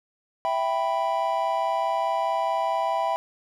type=chord; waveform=triangle; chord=E minor; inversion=none; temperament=equal; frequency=659.3 / 784 / 987.8 Hz; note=E5 / G5 / B5; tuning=0 / 0 / 0 cents; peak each=-25 dBFS; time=0.45-3.16 s; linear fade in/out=0 ms; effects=none